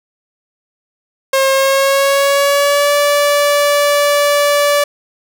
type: tone with pitch glide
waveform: sawtooth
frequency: 537 to 578.9 Hz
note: C5 to D5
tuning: +45 to -25 cents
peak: -6 dBFS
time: 1.33-4.84 s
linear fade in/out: 5 ms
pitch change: +130 cents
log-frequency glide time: 1.52-2.94 s
effects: none